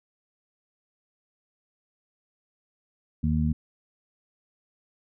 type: harmonic tone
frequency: 77.1 Hz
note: D#2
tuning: 15 cents flat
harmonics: 1 / 2 / 3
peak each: -26 / -26 / -26 dBFS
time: 3.23-3.53 s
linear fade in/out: 10 ms
effects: none